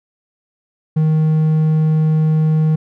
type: tone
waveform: triangle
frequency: 156.5 Hz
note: D#3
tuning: 10 cents sharp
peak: -9 dBFS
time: 0.96-2.76 s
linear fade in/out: 10 ms
effects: none